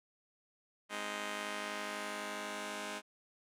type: chord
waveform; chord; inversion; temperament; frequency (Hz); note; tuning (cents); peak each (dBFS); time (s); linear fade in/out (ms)
5% pulse; Ab major; none; just; 207.7 / 259.6 / 311.5; Ab3 / C4 / Eb4; 0 / -13 / +2; -31 / -35 / -33; 0.89-3.02; 50
effects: low-pass 11000 Hz 12 dB/octave